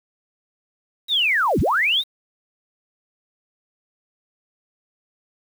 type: linear two-way sweep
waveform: sine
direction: down then up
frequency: 3890 to 42.41 to 3890 Hz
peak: -16 dBFS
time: 1.08-2.04 s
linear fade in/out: 50 ms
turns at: 1.6 s
effects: 7-bit

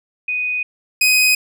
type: tone pair in turn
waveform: sine / sawtooth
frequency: 2489 / 2508 Hz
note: D#7 / D#7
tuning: 0 / +13 cents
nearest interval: unison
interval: 13 cents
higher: second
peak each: -18 / -8 dBFS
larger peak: second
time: 0.28-0.63 / 1.01-1.35 s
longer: first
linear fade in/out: 5 ms
effects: none

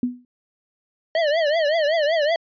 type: tone with exponential decay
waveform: sine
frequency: 246.9 Hz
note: B3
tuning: in tune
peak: -15 dBFS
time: 0.03-0.25 s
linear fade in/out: 2 ms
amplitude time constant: 46 ms
type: tone with vibrato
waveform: square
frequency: 622.3 Hz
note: D#5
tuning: in tune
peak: -18 dBFS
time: 1.15-2.36 s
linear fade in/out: 2 ms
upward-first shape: triangle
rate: 5.3 Hz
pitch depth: 170 cents each way
effects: resampled to 11025 Hz

